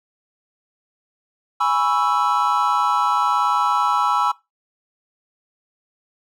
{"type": "chord", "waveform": "triangle", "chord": "C# minor seventh", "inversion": "second", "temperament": "equal", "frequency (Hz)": [830.6, 987.8, 1108.7, 1318.5], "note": ["G#5", "B5", "C#6", "E6"], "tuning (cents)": [0, 0, 0, 0], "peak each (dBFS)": [-21, -20, -22, -18], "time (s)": [1.6, 4.32], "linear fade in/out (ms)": 10, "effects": ["noise-tail reverb RT60 0.2 s tail -19 dB re dry"]}